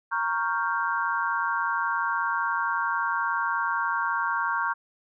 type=chord; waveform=sine; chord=G half-diminished seventh; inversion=first; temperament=equal; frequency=932.3 / 1108.7 / 1396.9 / 1568 Hz; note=Bb5 / Db6 / F6 / G6; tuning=0 / 0 / 0 / 0 cents; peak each=-29 / -29 / -30 / -30 dBFS; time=0.11-4.74 s; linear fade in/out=20 ms; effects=none